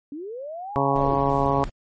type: linear two-way sweep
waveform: sine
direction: up then down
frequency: 272.2 to 932.3 to 272.2 Hz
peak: -31 dBFS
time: 0.12-1.16 s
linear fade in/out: 2 ms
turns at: 0.85 s
type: harmonic tone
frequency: 138.59 Hz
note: C#3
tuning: in tune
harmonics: 1 / 2 / 3 / 4 / 5 / 6 / 7 / 8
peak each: -27 / -27 / -27 / -27 / -27 / -27 / -27 / -27 dBFS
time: 0.76-1.64 s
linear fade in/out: 0 ms
type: noise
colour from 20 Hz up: brown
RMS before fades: -33 dBFS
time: 0.95-1.7 s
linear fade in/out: 10 ms
effects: MP3 32 kbps